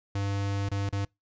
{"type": "tone with dropouts", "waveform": "square", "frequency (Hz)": 99.7, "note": "G2", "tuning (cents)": 30, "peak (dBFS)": -28, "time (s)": [0.15, 1.05], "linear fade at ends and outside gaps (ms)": 5, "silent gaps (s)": [[0.689, 0.714], [0.892, 0.926]], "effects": ["noise-tail reverb RT60 0.2 s tail -26 dB re dry", "resampled to 16000 Hz"]}